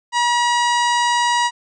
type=harmonic tone; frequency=960 Hz; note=B5; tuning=49 cents flat; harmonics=1 / 2 / 3 / 4 / 5 / 6 / 7 / 8 / 9; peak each=-16 / -22 / -26 / -28 / -30 / -32 / -33 / -34 / -35 dBFS; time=0.12-1.51 s; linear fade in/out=50 ms; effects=none